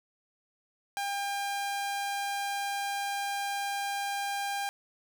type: tone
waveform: sawtooth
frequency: 801 Hz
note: G5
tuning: 37 cents sharp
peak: -27 dBFS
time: 0.97-4.69 s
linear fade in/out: 0 ms
effects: none